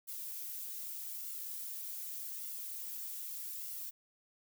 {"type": "noise with flanger", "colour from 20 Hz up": "violet", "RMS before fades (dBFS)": -43, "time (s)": [0.07, 3.91], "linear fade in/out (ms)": 20, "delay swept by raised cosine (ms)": [1.4, 3.7], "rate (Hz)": 0.83, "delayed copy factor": 0.6, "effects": []}